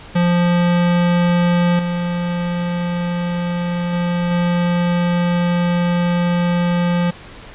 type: tone with level steps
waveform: square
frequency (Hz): 174.7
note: F3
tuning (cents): +1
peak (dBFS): -13 / -19 / -17 / -15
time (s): 0.15-7.11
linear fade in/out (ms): 10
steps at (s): 1.79 / 3.93 / 4.31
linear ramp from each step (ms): 2
effects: pink hiss -38 dBFS RMS until 7.54 s + resampled to 8000 Hz